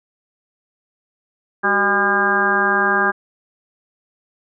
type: harmonic tone with a mistuned harmonic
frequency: 201.7 Hz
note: G3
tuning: 50 cents sharp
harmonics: 1 / 2 / 3 / 4 / 5 / 6 / 7 / 8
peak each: -27 / -23 / -29 / -23 / -25 / -21 / -26 / -17 dBFS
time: 1.63-3.12 s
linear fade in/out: 20 ms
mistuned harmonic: 2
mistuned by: -95 cents
effects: none

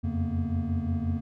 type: tone cluster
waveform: triangle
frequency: 85.9 / 91.5 / 138 / 229.1 / 245.1 Hz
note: F2 / F#2 / C#3 / A#3 / B3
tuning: -28 / -19 / -7 / -30 / -13 cents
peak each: -28 / -30 / -35 / -29 / -35 dBFS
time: 0.03-1.21 s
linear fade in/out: 20 ms
effects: none

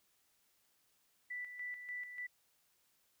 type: tone with tremolo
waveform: sine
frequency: 1975.5 Hz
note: B6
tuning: in tune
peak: -40 dBFS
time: 1.3-2.27 s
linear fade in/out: 10 ms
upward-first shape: square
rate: 3.4 Hz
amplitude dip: 55%
effects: white hiss -75 dBFS RMS until 3.2 s

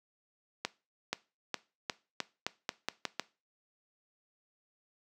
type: accelerating click train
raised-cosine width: 0.2 ms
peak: -14 dBFS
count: 10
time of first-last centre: 0.65-3.196 s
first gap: 480 ms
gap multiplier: 0.86
effects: noise-tail reverb RT60 0.3 s tail -19 dB re dry + high-pass 200 Hz 12 dB/octave

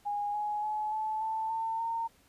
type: tone with pitch steps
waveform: sine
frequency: 822 / 836.9 / 852 / 867.4 / 883 / 899 / 915.2 Hz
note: G#5 / G#5 / G#5 / A5 / A5 / A5 / A#5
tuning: -18 / +13 / +44 / -25 / +6 / +37 / -32 cents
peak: -30 dBFS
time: 0.05-2.08 s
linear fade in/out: 20 ms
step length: 290 ms
effects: pink hiss -64 dBFS RMS until 2.28 s + resampled to 32000 Hz

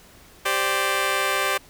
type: chord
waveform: 10% pulse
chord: G suspended fourth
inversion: none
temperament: just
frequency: 392 / 522.7 / 588 Hz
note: G4 / C5 / D5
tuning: 0 / -2 / +2 cents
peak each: -18 dBFS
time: 0.45-1.58 s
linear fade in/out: 10 ms
effects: pink hiss -50 dBFS RMS until 1.69 s

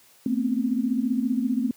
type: tone cluster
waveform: sine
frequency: 224.1 / 249.9 / 265 Hz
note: A3 / B3 / C4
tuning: +32 / +21 / +22 cents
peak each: -26 dBFS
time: 0.26-1.71 s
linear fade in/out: 2 ms
effects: white hiss -56 dBFS RMS until 1.76 s + high-pass 80 Hz 12 dB/octave

